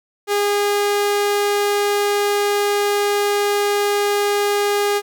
sawtooth tone, 408.8 Hz, G#4, 27 cents flat, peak -12 dBFS, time 0.27-5.02 s, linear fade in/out 50 ms, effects none

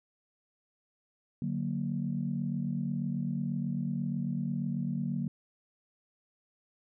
sine chord, D augmented, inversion none, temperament equal, 146.83 / 185 / 233.1 Hz, D3 / F#3 / A#3, 0 / 0 / 0 cents, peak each -34 dBFS, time 1.42-5.28 s, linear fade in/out 2 ms, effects tanh soft clip ceiling -20 dBFS

